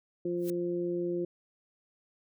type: harmonic tone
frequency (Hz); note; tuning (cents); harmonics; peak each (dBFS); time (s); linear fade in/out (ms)
174.61; F3; 0; 1 / 2 / 3; -38 / -30 / -40; 0.25-1.25; 5
type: noise with exponential growth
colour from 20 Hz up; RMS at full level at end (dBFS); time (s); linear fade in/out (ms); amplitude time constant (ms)
blue; -39; 0.37-0.5; 0; 27
effects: none

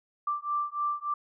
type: beating tone pair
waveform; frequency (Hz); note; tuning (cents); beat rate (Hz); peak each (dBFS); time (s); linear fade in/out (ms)
sine; 1174.7 / 1178.1; D6 / D6; 0 / +5; 3.4; -31; 0.27-1.14; 5
effects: none

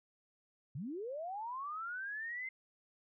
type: linear sweep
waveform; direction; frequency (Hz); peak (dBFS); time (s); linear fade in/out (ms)
sine; up; 116.54 to 2093; -39; 0.75-2.49; 5
effects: none

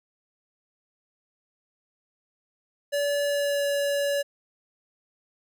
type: tone with pitch glide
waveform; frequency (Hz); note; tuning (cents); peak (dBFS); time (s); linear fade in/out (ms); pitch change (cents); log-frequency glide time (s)
square; 574 to 568.4; D5 to C#5; -40 to +43; -24; 2.92-4.23; 20; -17; 3.26-3.66
effects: none

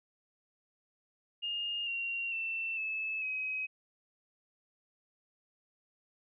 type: tone with pitch steps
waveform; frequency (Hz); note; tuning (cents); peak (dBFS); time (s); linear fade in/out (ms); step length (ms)
sine; 2833 / 2756 / 2680 / 2607 / 2536; F7 / F7 / E7 / E7 / D#7; +24 / -24 / +28 / -20 / +32; -33; 1.42-3.67; 20; 450
effects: none

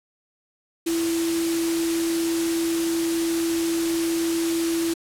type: tone in noise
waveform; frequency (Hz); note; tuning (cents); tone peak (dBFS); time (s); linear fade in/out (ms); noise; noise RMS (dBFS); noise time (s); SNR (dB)
sine; 332.3; E4; +14; -21; 0.86-4.94; 10; white; -30; 0.86-4.94; +6
effects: low-pass 11000 Hz 12 dB/octave

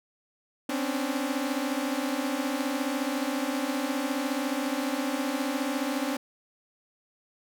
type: tone cluster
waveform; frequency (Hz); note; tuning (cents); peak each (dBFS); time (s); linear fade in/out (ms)
sawtooth; 257.4 / 272 / 291.3; C4 / C#4 / D4; -28 / -33 / -14; -28; 0.69-6.17; 5
effects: none

